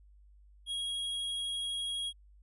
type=tone; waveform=square; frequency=3296 Hz; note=G#7; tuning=14 cents flat; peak=-34 dBFS; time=0.66-2.13 s; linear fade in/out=50 ms; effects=added 50 Hz sine -56 dBFS peak until 2.42 s + resampled to 24000 Hz